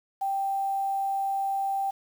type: tone with quantisation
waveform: sine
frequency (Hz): 784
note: G5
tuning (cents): 0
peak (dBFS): -25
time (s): 0.21-1.91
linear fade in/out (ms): 10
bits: 8
effects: none